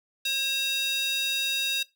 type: tone with high-pass filter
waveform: square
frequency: 539 Hz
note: C#5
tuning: 49 cents flat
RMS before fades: -28 dBFS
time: 0.25-1.83 s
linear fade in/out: 5 ms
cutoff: 3300 Hz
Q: 5.2
effects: noise-tail reverb RT60 0.2 s tail -19 dB re dry